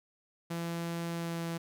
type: tone with pitch glide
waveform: sawtooth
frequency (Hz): 168.8 to 167.25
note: E3 to E3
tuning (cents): +41 to +25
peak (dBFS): -30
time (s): 0.5-1.58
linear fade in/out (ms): 10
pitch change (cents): -16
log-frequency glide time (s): 1.13-1.46
effects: none